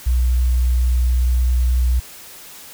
sine tone, 61.74 Hz, B1, in tune, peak -13 dBFS, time 0.06-2 s, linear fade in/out 10 ms, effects white hiss -39 dBFS RMS until 2.73 s

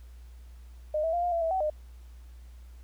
sine tone with pitch steps, 611 / 651 / 695 / 706 / 675 / 653 / 757 / 609 Hz, D#5 / E5 / F5 / F5 / E5 / E5 / F#5 / D#5, -32 / -22 / -9 / +19 / +41 / -17 / +39 / -37 cents, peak -25 dBFS, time 0.94-1.7 s, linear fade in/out 5 ms, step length 95 ms, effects added 60 Hz sine -45 dBFS peak until 2.83 s + pink hiss -64 dBFS RMS until 2.83 s

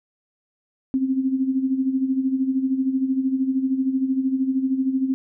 sine tone with tremolo, 264 Hz, C4, 16 cents sharp, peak -16 dBFS, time 0.94-5.14 s, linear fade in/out 0 ms, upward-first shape sine, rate 13 Hz, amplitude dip 65%, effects none

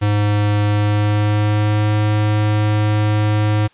square tone with pitch glide, 103.83 to 105.77 Hz, G#2 to G#2, 0 to +32 cents, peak -14 dBFS, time 0.01-3.68 s, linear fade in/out 20 ms, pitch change +32 cents, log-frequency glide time 0.64-1.95 s, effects white hiss -53 dBFS RMS until 3.73 s + resampled to 8000 Hz

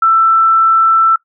sine tone, 1331 Hz, E6, 16 cents sharp, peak -6 dBFS, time 0.02-1.16 s, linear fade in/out 5 ms, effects noise-tail reverb RT60 0.1 s tail -19 dB re dry

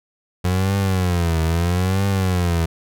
30% pulse tone with vibrato, 89.3 Hz, F2, 39 cents sharp, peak -14 dBFS, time 0.44-2.66 s, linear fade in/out 10 ms, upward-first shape triangle, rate 0.77 Hz, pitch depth 190 cents each way, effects none

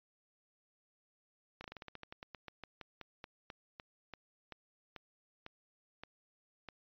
slowing click train, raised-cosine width 0.3 ms, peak -30 dBFS, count 25, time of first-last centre 1.61-6.687 s, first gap 32 ms, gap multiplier 1.14, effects resampled to 11025 Hz

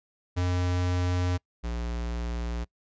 square tone pair in turn, 89.7 / 58.72 Hz, F2 / A#1, +47 / +13 cents, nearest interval perfect fifth, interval 734 cents, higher first, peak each -25 / -30 dBFS, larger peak first, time 0.36-1.38 / 1.63-2.65 s, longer neither, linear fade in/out 20 ms, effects noise-tail reverb RT60 0.1 s tail -24 dB re dry + resampled to 16000 Hz

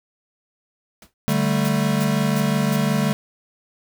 pink noise with exponential decay, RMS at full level -40 dBFS, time 1.02-1.14 s, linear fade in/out 2 ms, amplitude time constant 24 ms
square chord, D suspended fourth, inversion none, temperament equal with one note detuned, 146.83 / 194.31 / 220 Hz, D3 / G3 / A3, 0 / -15 / 0 cents, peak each -23 dBFS, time 1.28-3.13 s, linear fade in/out 0 ms
white noise bursts, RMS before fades -33 dBFS, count 5, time 1.29-2.76 s, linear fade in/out 0 ms, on 38 ms, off 320 ms
effects none

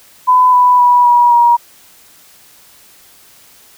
sine tone with pitch steps, 1005 / 991.2 / 977.5 / 964.1 / 950.8 Hz, B5 / B5 / B5 / B5 / A#5, +30 / +6 / -18 / -42 / +34 cents, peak -5 dBFS, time 0.27-1.57 s, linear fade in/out 20 ms, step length 260 ms, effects white hiss -44 dBFS RMS until 3.77 s

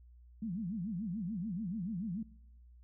sine tone with vibrato, 196 Hz, G3, in tune, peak -35 dBFS, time 0.42-2.23 s, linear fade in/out 5 ms, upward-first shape sine, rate 6.9 Hz, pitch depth 280 cents each way, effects noise-tail reverb RT60 1.0 s tail -24 dB re dry + added 60 Hz sine -55 dBFS peak until 2.83 s

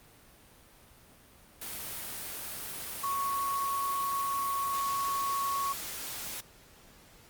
sine tone in noise, 1108 Hz, C#6, 1 cent flat, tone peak -29 dBFS, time 3.03-5.73 s, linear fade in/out 10 ms, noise white, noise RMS -39 dBFS, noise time 1.61-6.41 s, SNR +7 dB, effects pink hiss -57 dBFS RMS until 7.29 s + Opus 32 kbps

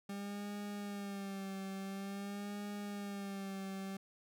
40% pulse tone with vibrato, 199 Hz, G3, 26 cents sharp, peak -40 dBFS, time 0.09-3.97 s, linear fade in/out 5 ms, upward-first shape sine, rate 0.48 Hz, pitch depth 51 cents each way, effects none

